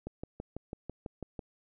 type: click train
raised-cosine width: 2 ms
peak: -25 dBFS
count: 9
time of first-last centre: 0.07-1.392 s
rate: 6.05 Hz
effects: none